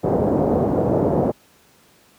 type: low-pass noise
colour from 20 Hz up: white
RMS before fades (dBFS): -18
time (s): 0.03-1.32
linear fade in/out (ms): 20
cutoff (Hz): 610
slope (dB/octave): 24
effects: pink hiss -54 dBFS RMS until 2.18 s + high-pass 100 Hz 12 dB/octave